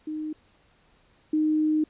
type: tone pair in turn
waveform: sine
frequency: 308.6 / 308.6 Hz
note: D#4 / D#4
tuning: -14 / -14 cents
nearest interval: unison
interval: 0 cents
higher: neither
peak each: -29 / -20 dBFS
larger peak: second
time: 0.07-0.33 / 1.33-1.84 s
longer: second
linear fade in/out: 5 ms
effects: pink hiss -62 dBFS RMS until 1.89 s + resampled to 8000 Hz